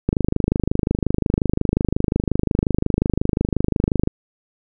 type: click train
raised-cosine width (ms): 3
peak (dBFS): -4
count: 103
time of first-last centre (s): 0.09-4.074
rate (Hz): 25.6
effects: none